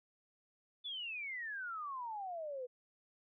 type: exponential sweep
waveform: sine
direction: down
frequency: 3520 to 485.4 Hz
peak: -40 dBFS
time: 0.84-2.67 s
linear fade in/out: 20 ms
effects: none